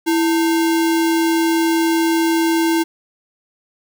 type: tone with sample-and-hold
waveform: sine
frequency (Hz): 329.6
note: E4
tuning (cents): 0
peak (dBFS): -13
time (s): 0.06-2.84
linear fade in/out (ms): 20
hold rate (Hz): 1225
effects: none